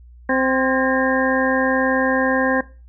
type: harmonic tone with a mistuned harmonic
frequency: 261.6 Hz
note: C4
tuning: in tune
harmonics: 1 / 2 / 3 / 4 / 6 / 7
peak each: -20 / -21 / -26 / -26 / -23 / -25 dBFS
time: 0.29-2.61 s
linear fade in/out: 5 ms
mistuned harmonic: 6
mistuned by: +49 cents
effects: noise-tail reverb RT60 0.3 s tail -17 dB re dry + added 60 Hz sine -41 dBFS peak until 2.88 s